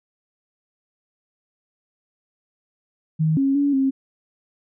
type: tone with pitch steps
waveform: sine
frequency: 157.5 / 272.8 / 284.1 / 268.5 Hz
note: D#3 / C#4 / C#4 / C4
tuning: +21 / -28 / +43 / +45 cents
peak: -16 dBFS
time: 3.19-3.91 s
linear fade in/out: 20 ms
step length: 180 ms
effects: none